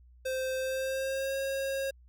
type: tone with pitch glide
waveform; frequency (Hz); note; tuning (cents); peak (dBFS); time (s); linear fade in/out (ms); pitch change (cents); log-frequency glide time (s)
square; 521 to 542.2; C5 to C#5; -7 to -38; -31; 0.25-1.91; 10; +69; 0.58-1.36
effects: added 61 Hz sine -54 dBFS peak until 2.08 s